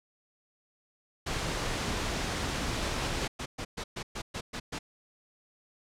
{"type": "noise", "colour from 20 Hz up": "pink", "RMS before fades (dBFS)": -32, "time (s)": [1.26, 3.28], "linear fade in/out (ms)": 10}
{"type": "noise bursts", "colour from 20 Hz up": "pink", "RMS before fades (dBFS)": -36, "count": 11, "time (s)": [2.82, 4.79], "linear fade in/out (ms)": 10, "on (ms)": 70, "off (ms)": 120}
{"effects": ["low-pass 7000 Hz 12 dB/octave"]}